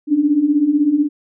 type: beating tone pair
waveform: sine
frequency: 281.1 / 297.1 Hz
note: C#4 / D4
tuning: +24 / +20 cents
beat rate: 16 Hz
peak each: -18 / -13 dBFS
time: 0.07-1.09 s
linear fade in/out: 50 ms
effects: none